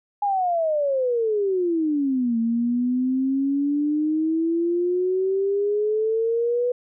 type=exponential two-way sweep; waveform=sine; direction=down then up; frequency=830.6 to 226.9 to 494.7 Hz; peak=-19 dBFS; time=0.22-6.72 s; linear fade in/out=5 ms; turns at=2.38 s; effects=none